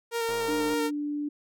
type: tone with vibrato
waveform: sawtooth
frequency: 462.4 Hz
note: A#4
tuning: 14 cents flat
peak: -23 dBFS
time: 0.11-0.91 s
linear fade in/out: 50 ms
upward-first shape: square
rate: 5.1 Hz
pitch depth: 15 cents each way
type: click train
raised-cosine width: 1 ms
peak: -28 dBFS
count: 48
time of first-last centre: 0.29-0.738 s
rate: 105 Hz
type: tone with pitch glide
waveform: sine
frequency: 299.7 to 293.4 Hz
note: D4 to D4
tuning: +35 to -2 cents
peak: -28 dBFS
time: 0.48-1.29 s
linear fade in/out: 10 ms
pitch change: -37 cents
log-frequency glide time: 0.6-0.93 s
effects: none